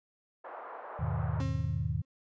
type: band-pass noise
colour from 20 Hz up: pink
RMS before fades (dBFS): -44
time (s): 0.44-1.42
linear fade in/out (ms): 10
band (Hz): 550 to 1300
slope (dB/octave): 24
type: chord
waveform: sine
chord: E major seventh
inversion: none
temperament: equal with one note detuned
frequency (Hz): 80.9 / 103.83 / 123.47 / 155.56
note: E2 / G#2 / B2 / D#3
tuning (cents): -32 / 0 / 0 / 0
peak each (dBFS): -35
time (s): 0.99-2.02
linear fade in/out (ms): 10
type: tone with exponential decay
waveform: 35% pulse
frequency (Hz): 267.4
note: C4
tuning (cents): +38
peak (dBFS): -33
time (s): 1.4-2.05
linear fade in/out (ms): 2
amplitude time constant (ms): 140
effects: resampled to 16000 Hz